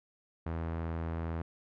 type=tone with low-pass filter; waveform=sawtooth; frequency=82.3 Hz; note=E2; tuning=2 cents flat; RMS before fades=-36 dBFS; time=0.46-1.42 s; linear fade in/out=5 ms; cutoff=1500 Hz; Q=0.9; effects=none